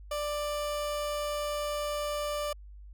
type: tone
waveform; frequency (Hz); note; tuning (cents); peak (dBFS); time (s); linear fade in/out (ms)
30% pulse; 590; D5; +8; -28; 0.11-2.53; 5
effects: added 50 Hz sine -45 dBFS peak until 2.93 s